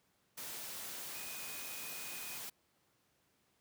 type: tone in noise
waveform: sine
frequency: 2489 Hz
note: D#7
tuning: in tune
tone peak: -51 dBFS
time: 1.14-2.38 s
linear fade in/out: 10 ms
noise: white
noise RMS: -45 dBFS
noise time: 0.37-2.5 s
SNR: -9 dB
effects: pink hiss -75 dBFS RMS until 3.6 s + high-pass 100 Hz 12 dB/octave